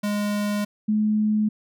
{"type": "tone pair in turn", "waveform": ["square", "sine"], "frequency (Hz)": [206.6, 213.3], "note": ["G#3", "G#3"], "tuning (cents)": [-9, 46], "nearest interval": "minor second", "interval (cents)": 55, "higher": "second", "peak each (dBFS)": [-23, -18], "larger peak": "second", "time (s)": [[0.03, 0.65], [0.88, 1.49]], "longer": "first", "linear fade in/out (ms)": 10, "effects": []}